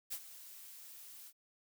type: noise with ADSR envelope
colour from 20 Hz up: blue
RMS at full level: -39 dBFS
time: 0.1-1.33 s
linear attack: 28 ms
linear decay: 60 ms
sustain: -14 dB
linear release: 58 ms
effects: none